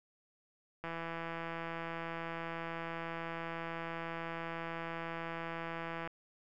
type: click train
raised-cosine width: 0.5 ms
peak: -26 dBFS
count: 870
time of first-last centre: 0.84-6.075 s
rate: 166 Hz
effects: none